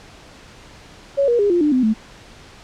sine tone with pitch steps, 557 / 476.6 / 407.7 / 348.9 / 298.5 / 255.4 / 218.5 Hz, C#5 / A#4 / G#4 / F4 / D4 / C4 / A3, +8 / +38 / -32 / -2 / +28 / -42 / -12 cents, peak -13 dBFS, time 1.17-1.94 s, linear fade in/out 20 ms, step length 110 ms, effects pink hiss -43 dBFS RMS until 2.63 s + low-pass 6000 Hz 12 dB/octave

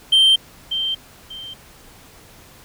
sine tone with echo, 3136 Hz, G7, in tune, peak -7 dBFS, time 0.12-0.36 s, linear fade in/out 10 ms, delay 590 ms, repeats 2, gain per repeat -12 dB, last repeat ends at 1.54 s, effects tanh soft clip ceiling -9 dBFS + pink hiss -46 dBFS RMS until 2.64 s

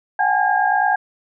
sine tone cluster, 739 / 801 / 850 / 1620 Hz, F#5 / G5 / G#5 / G#6, -2 / +37 / +40 / -43 cents, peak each -20 dBFS, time 0.19-0.96 s, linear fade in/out 5 ms, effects none

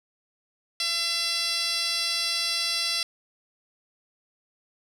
10% pulse tone with band-pass filter, 676 Hz, E5, 43 cents sharp, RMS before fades -27 dBFS, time 0.8-3.03 s, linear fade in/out 2 ms, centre 5500 Hz, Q 2.7, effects none

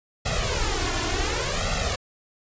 pink noise with flanger, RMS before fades -25 dBFS, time 0.25-1.96 s, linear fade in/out 10 ms, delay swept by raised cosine 1.5 to 2.9 ms, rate 0.68 Hz, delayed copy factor +0.95, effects resampled to 16000 Hz

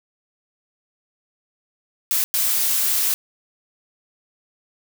blue noise bursts at uneven times, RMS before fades -20 dBFS, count 2, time 2.11-2.24 / 2.34-3.14 s, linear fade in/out 0 ms, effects none

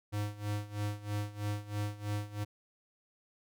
square tone with tremolo, 103.83 Hz, G#2, in tune, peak -32 dBFS, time 0.12-2.45 s, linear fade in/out 20 ms, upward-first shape sine, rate 3.1 Hz, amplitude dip 85%, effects none

